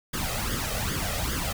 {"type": "noise with flanger", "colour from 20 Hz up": "pink", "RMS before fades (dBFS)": -29, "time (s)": [0.13, 1.53], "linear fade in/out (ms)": 10, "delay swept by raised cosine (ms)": [0.6, 1.6], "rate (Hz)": 2.5, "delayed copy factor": 0.7, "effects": []}